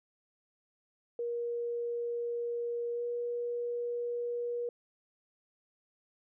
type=tone with pitch glide; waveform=sine; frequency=474 to 479 Hz; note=A#4 to A#4; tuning=+29 to +47 cents; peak=-32 dBFS; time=1.19-4.69 s; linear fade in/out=2 ms; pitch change=+18 cents; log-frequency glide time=2.93-3.03 s; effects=none